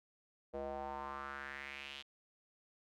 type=tone with band-pass filter sweep; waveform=square; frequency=69.3 Hz; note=C#2; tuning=in tune; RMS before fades=-45 dBFS; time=0.53-2.03 s; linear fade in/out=20 ms; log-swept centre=540 to 3300 Hz; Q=3.7; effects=none